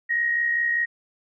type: tone with amplitude modulation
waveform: sine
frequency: 1882 Hz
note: A#6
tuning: 16 cents sharp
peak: -18 dBFS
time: 0.09-0.86 s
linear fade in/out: 20 ms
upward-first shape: sine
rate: 65 Hz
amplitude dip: 45%
effects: none